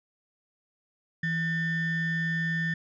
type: ring-modulated tone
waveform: triangle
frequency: 818 Hz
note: G#5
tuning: 26 cents flat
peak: -21 dBFS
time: 1.23-2.74 s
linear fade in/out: 5 ms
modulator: 982 Hz
effects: resampled to 16000 Hz